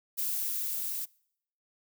violet noise with level ramp, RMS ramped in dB -31 to -35 dBFS, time 0.17-1.06 s, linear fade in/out 20 ms, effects noise-tail reverb RT60 0.7 s tail -25 dB re dry

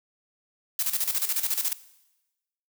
blue noise with tremolo, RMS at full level -25 dBFS, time 0.79-1.73 s, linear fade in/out 2 ms, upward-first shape square, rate 14 Hz, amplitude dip 70%, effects noise-tail reverb RT60 1.0 s tail -18 dB re dry

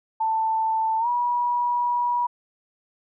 sine tone with pitch glide, 887 to 967.3 Hz, A5 to B5, +14 to -36 cents, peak -20 dBFS, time 0.2-2.27 s, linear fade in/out 10 ms, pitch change +150 cents, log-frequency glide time 0.99-1.08 s, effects none

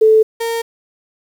sine / 35% pulse tone pair in turn, 437.6 / 460.4 Hz, A4 / A#4, -9 / -22 cents, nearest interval minor second, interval 87 cents, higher second, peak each -6 / -16 dBFS, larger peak first, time 0.01-0.23 / 0.4-0.62 s, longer neither, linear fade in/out 10 ms, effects 7-bit

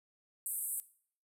pink band-pass noise, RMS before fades -38 dBFS, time 0.46-0.8 s, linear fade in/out 0 ms, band 8200 to 14000 Hz, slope 96 dB/octave, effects noise-tail reverb RT60 0.5 s tail -17 dB re dry

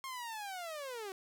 sawtooth linear sweep, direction down, 1080 to 370 Hz, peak -37 dBFS, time 0.04-1.12 s, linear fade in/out 0 ms, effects none

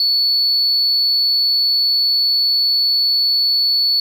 sine tone, 4435 Hz, C#8, in tune, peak -11 dBFS, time 0-4 s, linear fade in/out 2 ms, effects tanh soft clip ceiling -10 dBFS

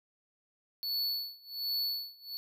square tone with tremolo, 4435 Hz, C#8, in tune, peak -30 dBFS, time 0.83-2.37 s, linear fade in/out 0 ms, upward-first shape sine, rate 1.3 Hz, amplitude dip 95%, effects none

